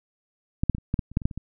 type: clicks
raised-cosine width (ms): 5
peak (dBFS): -10 / -7 / -16 / -27 / -11 / -12 / -29 / -9 / -24 / -9 / -25 / -20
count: 12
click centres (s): 0.635 / 0.697 / 0.749 / 0.783 / 0.941 / 0.992 / 1.116 / 1.171 / 1.218 / 1.255 / 1.312 / 1.376
effects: none